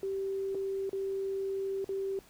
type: tone with dropouts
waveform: sine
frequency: 389 Hz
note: G4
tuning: 13 cents flat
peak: -31 dBFS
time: 0.03-2.19 s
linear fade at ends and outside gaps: 1 ms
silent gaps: 0.547-0.552 / 0.894-0.93 / 1.844-1.891 s
effects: pink hiss -59 dBFS RMS until 2.29 s